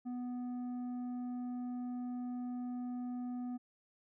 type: tone with tanh clipping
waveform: sine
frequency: 246.9 Hz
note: B3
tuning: in tune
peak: -39 dBFS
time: 0.05-3.58 s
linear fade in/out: 20 ms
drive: 7 dB
effects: none